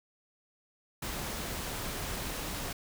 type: noise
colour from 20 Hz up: pink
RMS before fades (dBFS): -37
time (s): 1.02-2.73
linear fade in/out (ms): 5
effects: none

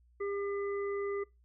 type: harmonic tone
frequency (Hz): 401.3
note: G4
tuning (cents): +41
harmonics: 1 / 3 / 5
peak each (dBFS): -33 / -44 / -47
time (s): 0.2-1.24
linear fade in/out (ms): 10
effects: noise-tail reverb RT60 0.2 s tail -21 dB re dry + added 60 Hz sine -62 dBFS peak until 1.44 s

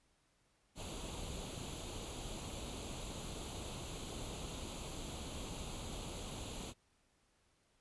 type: noise with comb filter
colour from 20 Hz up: pink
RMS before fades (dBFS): -45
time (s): 0.75-6.74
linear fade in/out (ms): 50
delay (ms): 0.28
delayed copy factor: +0.7
effects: pink hiss -75 dBFS RMS until 7.8 s + resampled to 24000 Hz

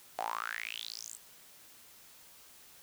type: tone with high-pass filter sweep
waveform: sawtooth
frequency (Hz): 56.2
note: A1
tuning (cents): +37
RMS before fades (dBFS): -40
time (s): 0.18-1.17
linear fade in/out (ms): 5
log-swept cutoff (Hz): 700 to 8400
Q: 8.4
effects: white hiss -57 dBFS RMS until 2.82 s

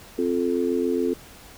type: chord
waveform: sine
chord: F major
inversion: second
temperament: just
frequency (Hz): 261.9 / 349.2 / 436.5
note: C4 / F4 / A4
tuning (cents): +2 / 0 / -14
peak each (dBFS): -25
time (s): 0.18-1.14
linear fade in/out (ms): 10
effects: pink hiss -46 dBFS RMS until 1.57 s

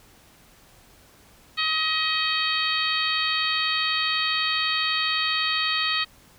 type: harmonic tone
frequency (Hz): 632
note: D#5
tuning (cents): +27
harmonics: 2 / 3 / 4 / 5 / 6 / 7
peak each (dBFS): -29 / -29 / -29 / -29 / -29 / -29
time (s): 1.57-6.05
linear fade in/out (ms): 20
effects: pink hiss -54 dBFS RMS until 6.38 s

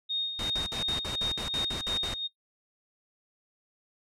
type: tone with tremolo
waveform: sine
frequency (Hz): 3706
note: A#7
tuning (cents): -11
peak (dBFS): -26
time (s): 0.09-2.28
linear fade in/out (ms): 20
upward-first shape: sine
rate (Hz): 2.8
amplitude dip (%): 60
type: noise bursts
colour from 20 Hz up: pink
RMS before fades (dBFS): -36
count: 11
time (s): 0.39-2.14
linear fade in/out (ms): 2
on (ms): 110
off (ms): 54
effects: noise-tail reverb RT60 0.1 s tail -21 dB re dry + low-pass 8000 Hz 12 dB/octave

